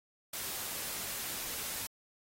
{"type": "noise", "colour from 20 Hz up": "white", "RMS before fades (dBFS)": -39, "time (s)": [0.33, 1.87], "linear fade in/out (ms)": 5, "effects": ["AAC 48 kbps"]}